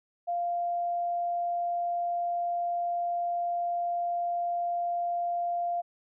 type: tone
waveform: sine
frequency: 696 Hz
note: F5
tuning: 6 cents flat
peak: -27 dBFS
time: 0.27-5.82 s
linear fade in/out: 20 ms
effects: none